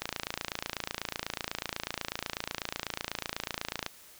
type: click train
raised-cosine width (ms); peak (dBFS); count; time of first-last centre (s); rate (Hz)
0.2; -14; 109; 0.02-3.863; 28.1
effects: white hiss -54 dBFS RMS until 4.19 s